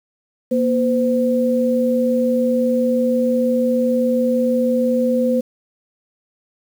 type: tone pair together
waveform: sine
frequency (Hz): 237.7 / 511.9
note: A#3 / C5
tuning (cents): +34 / -38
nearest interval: octave + minor second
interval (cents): 1328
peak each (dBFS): -17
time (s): 0.51-5.41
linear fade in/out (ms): 10
effects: 7-bit